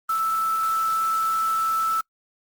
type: tone in noise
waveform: sine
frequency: 1318.5 Hz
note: E6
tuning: in tune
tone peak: -20 dBFS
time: 0.09-2.01 s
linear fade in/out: 5 ms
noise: white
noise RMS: -38 dBFS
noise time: 0.09-2.01 s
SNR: +15 dB
effects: noise-tail reverb RT60 0.1 s tail -26 dB re dry + Opus 24 kbps